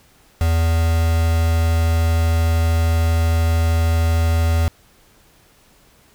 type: tone with quantisation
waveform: triangle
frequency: 82.41 Hz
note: E2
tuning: in tune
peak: -12 dBFS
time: 0.41-4.68 s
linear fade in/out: 0 ms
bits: 4
effects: pink hiss -53 dBFS RMS until 6.14 s